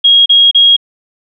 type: tone bursts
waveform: sine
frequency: 3280 Hz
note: G#7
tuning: 22 cents flat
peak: -3 dBFS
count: 3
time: 0.04-0.766 s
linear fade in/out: 10 ms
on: 220 ms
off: 33 ms
effects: none